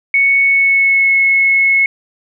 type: tone with pitch glide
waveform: sine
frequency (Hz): 2217 to 2186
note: C#7 to C#7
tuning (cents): 0 to -25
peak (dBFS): -8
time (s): 0.14-1.86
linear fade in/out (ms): 2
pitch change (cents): -25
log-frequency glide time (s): 0.41-1.14
effects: none